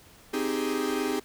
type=chord; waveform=45% pulse; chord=Ab major seventh; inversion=first; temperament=equal; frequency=261.6 / 311.1 / 392 / 415.3 Hz; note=C4 / Eb4 / G4 / Ab4; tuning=0 / 0 / 0 / 0 cents; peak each=-32 dBFS; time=0.33-1.2 s; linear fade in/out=10 ms; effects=pink hiss -54 dBFS RMS until 1.24 s